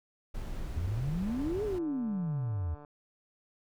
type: noise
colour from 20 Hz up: brown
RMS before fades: -38 dBFS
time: 0.34-1.79 s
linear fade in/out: 10 ms
type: exponential two-way sweep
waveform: sine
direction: up then down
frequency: 76.4 to 437.4 to 76.4 Hz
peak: -30 dBFS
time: 0.76-2.75 s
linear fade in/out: 10 ms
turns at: 1.64 s
type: click train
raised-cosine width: 1 ms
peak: -37 dBFS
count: 233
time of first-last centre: 1.27-2.848 s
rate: 147 Hz
effects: none